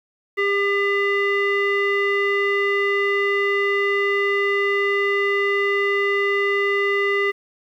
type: tone with low-pass filter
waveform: square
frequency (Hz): 400.6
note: G4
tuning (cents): +38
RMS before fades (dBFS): -20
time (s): 0.37-7.32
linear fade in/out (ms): 20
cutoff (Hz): 2200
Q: 7.3
effects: 9-bit